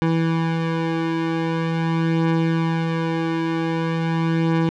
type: beating tone pair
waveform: 25% pulse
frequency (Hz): 163.7 / 164.14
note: E3 / E3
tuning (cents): -12 / -7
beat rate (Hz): 0.44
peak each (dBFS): -23 / -16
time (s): 0.02-4.69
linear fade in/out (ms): 0
effects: low-pass 3000 Hz 12 dB/octave